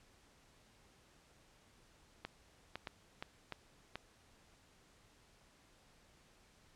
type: clicks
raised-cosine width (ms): 0.3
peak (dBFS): -26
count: 6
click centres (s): 2.25 / 2.756 / 2.872 / 3.225 / 3.523 / 3.956
effects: pink hiss -67 dBFS RMS until 6.75 s + low-pass 9000 Hz 12 dB/octave